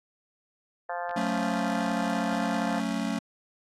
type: harmonic tone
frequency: 174.61 Hz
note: F3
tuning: in tune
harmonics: 3 / 4 / 5 / 6 / 7 / 8 / 9 / 10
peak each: -38 / -33 / -37 / -41 / -44 / -44 / -43 / -42 dBFS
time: 0.89-2.8 s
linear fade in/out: 5 ms
type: clicks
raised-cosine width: 0.3 ms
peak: -29 dBFS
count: 2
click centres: 1.094 / 1.111 s
type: chord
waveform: square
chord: F# minor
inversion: none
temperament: just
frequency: 185 / 222 / 277.5 Hz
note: F#3 / A3 / C#4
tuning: 0 / +16 / +2 cents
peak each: -34 / -31 / -33 dBFS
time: 1.16-3.19 s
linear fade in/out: 5 ms
effects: low-pass 8000 Hz 12 dB/octave + AAC 64 kbps